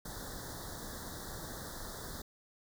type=band-stop noise; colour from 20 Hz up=pink; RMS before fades=-44 dBFS; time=0.05-2.22 s; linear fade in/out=5 ms; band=1900 to 3500 Hz; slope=96 dB/octave; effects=none